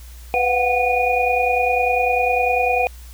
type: tone cluster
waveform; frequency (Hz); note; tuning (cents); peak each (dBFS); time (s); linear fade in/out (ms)
sine; 497.4 / 719 / 749 / 2453; B4 / F#5 / F#5 / D#7; +12 / -50 / +21 / -25; -21; 0.34-2.87; 0
effects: added 60 Hz sine -36 dBFS peak until 3.13 s + white hiss -47 dBFS RMS until 3.13 s